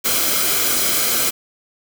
white noise with comb filter, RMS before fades -18 dBFS, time 0.04-1.31 s, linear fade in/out 20 ms, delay 1.1 ms, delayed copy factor -0.55, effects none

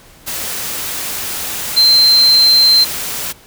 sine tone in noise, 4123 Hz, C8, 26 cents flat, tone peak -6 dBFS, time 1.76-2.85 s, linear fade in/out 20 ms, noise white, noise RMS -22 dBFS, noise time 0.26-3.33 s, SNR +13 dB, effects pink hiss -43 dBFS RMS until 3.46 s

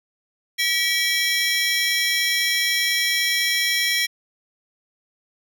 square tone cluster, 1934 / 2289 / 3264 / 4004 / 5450 Hz, B6 / D7 / G#7 / B7 / F8, -37 / -45 / -31 / +23 / -43 cents, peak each -25 / -25 / -26 / -28 / -28 dBFS, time 0.58-4.07 s, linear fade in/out 20 ms, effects none

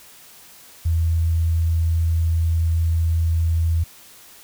sine tone, 82.41 Hz, E2, in tune, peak -16 dBFS, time 0.85-3.84 s, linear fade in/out 10 ms, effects white hiss -46 dBFS RMS until 4.43 s

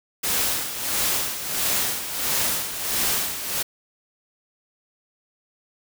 white noise with tremolo, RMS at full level -22 dBFS, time 0.23-3.63 s, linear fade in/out 10 ms, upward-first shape sine, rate 1.5 Hz, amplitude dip 65%, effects none

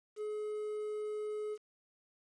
triangle tone with quantisation, 424 Hz, G#4, 36 cents sharp, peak -34 dBFS, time 0.16-1.58 s, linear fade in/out 50 ms, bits 10, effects resampled to 22050 Hz

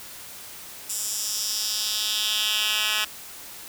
10% pulse tone with high-pass filter sweep, 213.3 Hz, G#3, 46 cents sharp, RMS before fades -26 dBFS, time 0.89-3.05 s, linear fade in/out 10 ms, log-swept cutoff 7600 to 2200 Hz, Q 2.2, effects white hiss -41 dBFS RMS until 3.68 s

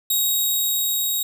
5% pulse tone with level ramp, 3788 Hz, A#7, 27 cents sharp, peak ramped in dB -10 to -13 dBFS, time 0.1-1.23 s, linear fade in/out 5 ms, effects none

